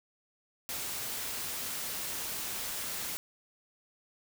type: noise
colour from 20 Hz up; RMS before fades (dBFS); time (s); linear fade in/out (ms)
white; -37; 0.69-3.17; 0
effects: none